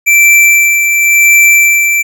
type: tone with tremolo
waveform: square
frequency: 2339 Hz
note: D7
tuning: 8 cents flat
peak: -3 dBFS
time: 0.06-2.03 s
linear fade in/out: 20 ms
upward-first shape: sine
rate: 0.93 Hz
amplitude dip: 45%
effects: none